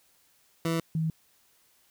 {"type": "tone pair in turn", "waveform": ["20% pulse", "sine"], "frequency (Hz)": [164.81, 160.21], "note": ["E3", "E3"], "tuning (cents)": [0, -49], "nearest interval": "unison", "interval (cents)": 49, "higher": "first", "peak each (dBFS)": [-21, -25], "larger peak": "first", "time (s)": [[0.65, 0.8], [0.95, 1.1]], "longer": "neither", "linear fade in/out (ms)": 2, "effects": ["white hiss -65 dBFS RMS until 1.9 s"]}